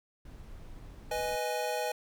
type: noise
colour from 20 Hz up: brown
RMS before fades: -47 dBFS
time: 0.25-1.36 s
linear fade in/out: 5 ms
type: chord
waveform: square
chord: G# minor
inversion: first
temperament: equal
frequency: 493.9 / 622.3 / 830.6 Hz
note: B4 / D#5 / G#5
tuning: 0 / 0 / 0 cents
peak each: -36 dBFS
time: 1.11-1.92 s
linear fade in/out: 5 ms
effects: none